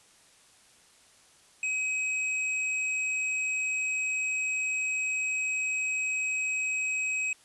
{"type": "tone with hard clipping", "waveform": "sine", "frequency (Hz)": 2538, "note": "D#7", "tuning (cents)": 34, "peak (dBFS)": -29, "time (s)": [1.63, 7.33], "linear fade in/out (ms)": 2, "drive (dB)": 10, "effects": ["white hiss -59 dBFS RMS until 7.44 s", "resampled to 24000 Hz"]}